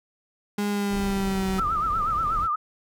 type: tone with pitch glide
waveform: 35% pulse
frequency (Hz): 205 to 190.17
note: G#3 to F#3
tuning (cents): -22 to +48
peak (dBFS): -22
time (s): 0.58-1.6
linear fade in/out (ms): 5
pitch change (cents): -130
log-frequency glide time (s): 0.69-1.48
type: noise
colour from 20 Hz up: brown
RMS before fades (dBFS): -34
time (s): 0.89-2.49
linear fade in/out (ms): 50
type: tone with vibrato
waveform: sine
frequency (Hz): 1261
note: D#6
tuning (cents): +23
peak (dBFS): -22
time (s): 1.58-2.56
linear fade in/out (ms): 10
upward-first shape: sine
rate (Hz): 8.3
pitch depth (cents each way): 110
effects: none